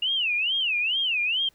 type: tone with vibrato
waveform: sine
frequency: 2789 Hz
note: F7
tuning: 3 cents flat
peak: -22 dBFS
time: 0.02-1.49 s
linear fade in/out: 5 ms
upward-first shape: sine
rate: 2.3 Hz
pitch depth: 260 cents each way
effects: pink hiss -63 dBFS RMS until 1.54 s